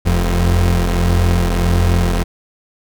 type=tone pair together; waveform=30% pulse; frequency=42.86 / 87.31 Hz; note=F1 / F2; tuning=-32 / 0 cents; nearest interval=octave; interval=1232 cents; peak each=-12 dBFS; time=0.05-2.24 s; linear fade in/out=20 ms; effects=none